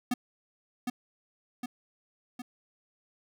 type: tone with echo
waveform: square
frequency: 246.9 Hz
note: B3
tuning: in tune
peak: -26 dBFS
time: 0.11-0.14 s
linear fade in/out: 5 ms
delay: 760 ms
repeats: 3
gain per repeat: -4 dB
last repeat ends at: 2.42 s
effects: none